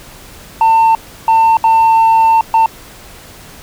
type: tone bursts at uneven times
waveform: sine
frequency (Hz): 899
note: A5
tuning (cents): +37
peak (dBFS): -3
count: 4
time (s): 0.61-0.95 / 1.28-1.57 / 1.64-2.41 / 2.54-2.66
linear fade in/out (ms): 2
effects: tanh soft clip ceiling -5 dBFS + pink hiss -36 dBFS RMS until 3.62 s